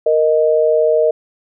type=tone pair together; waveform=sine; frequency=466.2 / 622.8 Hz; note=A#4 / D#5; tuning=0 / +2 cents; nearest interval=perfect fourth; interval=502 cents; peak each=-13 dBFS; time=0.06-1.11 s; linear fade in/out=5 ms; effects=none